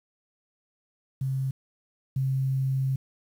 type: tone pair in turn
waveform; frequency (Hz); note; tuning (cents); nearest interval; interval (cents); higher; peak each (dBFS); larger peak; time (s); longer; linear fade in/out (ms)
sine; 133.4 / 133.4; C3 / C3; +34 / +34; unison; 0; neither; -25 / -23; second; 1.21-1.51 / 2.16-2.96; second; 5
effects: 9-bit